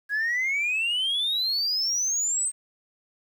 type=exponential sweep; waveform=sine; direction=up; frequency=1644 to 8430 Hz; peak=-21 dBFS; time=0.09-2.52 s; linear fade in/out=50 ms; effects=tanh soft clip ceiling -21 dBFS + 9-bit